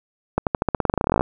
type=accelerating click train; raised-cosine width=1 ms; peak=-4 dBFS; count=21; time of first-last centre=0.38-1.21 s; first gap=88 ms; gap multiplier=0.91; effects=none